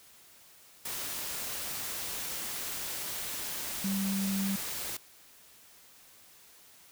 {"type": "tone in noise", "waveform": "sine", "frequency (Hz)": 195.4, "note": "G3", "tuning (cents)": -5, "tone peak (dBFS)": -29, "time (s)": [3.84, 4.56], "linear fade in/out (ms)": 5, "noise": "white", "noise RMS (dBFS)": -37, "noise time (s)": [0.85, 4.97], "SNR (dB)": 5, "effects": ["white hiss -57 dBFS RMS until 6.91 s"]}